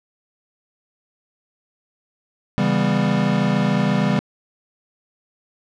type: chord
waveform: square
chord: C# half-diminished seventh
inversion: none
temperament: equal with one note detuned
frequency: 138.59 / 164.81 / 198.28 / 246.9 Hz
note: C#3 / E3 / G3 / B3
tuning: 0 / 0 / +20 / 0 cents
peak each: -24 / -24 / -20 / -25 dBFS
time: 2.58-4.19 s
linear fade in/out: 0 ms
effects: low-pass 4000 Hz 12 dB/octave